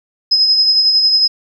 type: tone with tremolo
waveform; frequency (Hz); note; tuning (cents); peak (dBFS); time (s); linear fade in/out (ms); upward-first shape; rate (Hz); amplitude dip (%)
sine; 5090; D#8; +39; -7; 0.31-1.28; 10; sine; 11; 40
effects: 8-bit